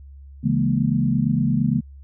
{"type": "chord", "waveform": "sine", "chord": "A# half-diminished seventh", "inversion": "first", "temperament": "equal with one note detuned", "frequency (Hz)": [138.59, 164.81, 207.7, 236.3], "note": ["C#3", "E3", "G#3", "A#3"], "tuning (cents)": [0, 0, 0, 24], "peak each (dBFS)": [-22, -24, -23, -22], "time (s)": [0.43, 1.81], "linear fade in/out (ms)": 20, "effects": ["added 69 Hz sine -39 dBFS peak until 2.03 s"]}